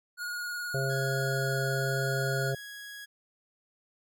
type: tone with vibrato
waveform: square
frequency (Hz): 1442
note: F#6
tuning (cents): -45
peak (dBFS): -34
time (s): 0.17-2.54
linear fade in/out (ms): 50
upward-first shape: triangle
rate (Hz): 19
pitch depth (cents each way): 25
type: harmonic tone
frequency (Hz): 135.1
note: C#3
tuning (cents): -44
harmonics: 1 / 3 / 4 / 5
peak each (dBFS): -30 / -35 / -36 / -37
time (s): 0.74-2.55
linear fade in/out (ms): 5
type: tone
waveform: sawtooth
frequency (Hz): 1661.2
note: G#6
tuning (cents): 0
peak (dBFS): -38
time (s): 0.89-3.06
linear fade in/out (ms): 20
effects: none